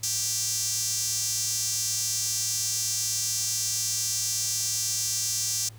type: tone with high-pass filter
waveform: sawtooth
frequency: 392 Hz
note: G4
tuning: in tune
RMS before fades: -28 dBFS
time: 0.03-5.69 s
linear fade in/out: 5 ms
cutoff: 6100 Hz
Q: 3.1
effects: added 110 Hz sine -44 dBFS peak until 5.78 s + pink hiss -55 dBFS RMS until 5.78 s